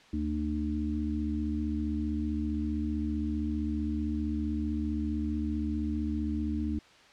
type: harmonic tone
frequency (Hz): 75.4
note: D2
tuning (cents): +46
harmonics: 1 / 3 / 4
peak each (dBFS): -33 / -33 / -33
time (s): 0.13-6.79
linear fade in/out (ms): 5
effects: white hiss -56 dBFS RMS until 7.12 s + low-pass 4000 Hz 12 dB/octave